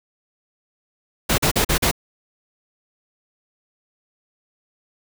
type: noise bursts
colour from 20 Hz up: pink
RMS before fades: -18 dBFS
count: 5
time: 1.29-1.914 s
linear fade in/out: 10 ms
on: 92 ms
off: 41 ms
effects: none